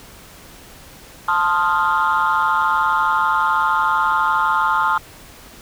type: chord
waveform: sine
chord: F dominant seventh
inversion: first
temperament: equal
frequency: 880 / 1046.5 / 1244.5 / 1396.9 Hz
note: A5 / C6 / Eb6 / F6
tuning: 0 / 0 / 0 / 0 cents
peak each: -19 dBFS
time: 1.28-4.98 s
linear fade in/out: 5 ms
effects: tanh soft clip ceiling -9 dBFS + pink hiss -42 dBFS RMS until 5.61 s